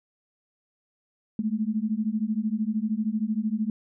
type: beating tone pair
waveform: sine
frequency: 210 / 223 Hz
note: G#3 / A3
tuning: +19 / +23 cents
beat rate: 13 Hz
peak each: -27 dBFS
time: 1.39-3.7 s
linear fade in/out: 2 ms
effects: none